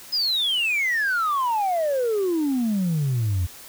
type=exponential sweep; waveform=sine; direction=down; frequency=5130 to 83.9 Hz; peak=-18 dBFS; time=0.12-3.47 s; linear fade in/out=20 ms; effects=tanh soft clip ceiling -18 dBFS + white hiss -43 dBFS RMS until 3.68 s